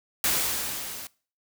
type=noise with level ramp; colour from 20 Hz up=white; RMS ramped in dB=-23 to -39 dBFS; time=0.24-1.07 s; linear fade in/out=2 ms; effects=noise-tail reverb RT60 0.4 s tail -22 dB re dry